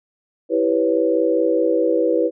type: chord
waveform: sine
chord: C# half-diminished seventh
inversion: first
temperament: equal with one note detuned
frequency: 329.6 / 394.3 / 493.9 / 554.4 Hz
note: E4 / G4 / B4 / C#5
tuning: 0 / +10 / 0 / 0 cents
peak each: -20 / -23 / -18 / -23 dBFS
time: 0.49-2.31 s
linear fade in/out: 50 ms
effects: none